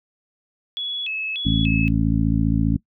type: tone with vibrato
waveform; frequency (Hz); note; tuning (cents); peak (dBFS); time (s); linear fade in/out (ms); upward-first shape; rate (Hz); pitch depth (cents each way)
sine; 2960; F#7; 0; -24; 0.77-1.88; 0; square; 1.7; 230
type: harmonic tone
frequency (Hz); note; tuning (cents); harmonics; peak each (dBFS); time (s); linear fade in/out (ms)
55; A1; 0; 1 / 2 / 3 / 4 / 5; -23 / -23 / -23 / -23 / -23; 1.45-2.77; 10
effects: noise-tail reverb RT60 0.1 s tail -21 dB re dry